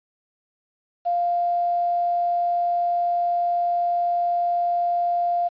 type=tone with quantisation; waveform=sine; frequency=698 Hz; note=F5; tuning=1 cent flat; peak=-19 dBFS; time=1.05-5.49 s; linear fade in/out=20 ms; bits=8; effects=resampled to 11025 Hz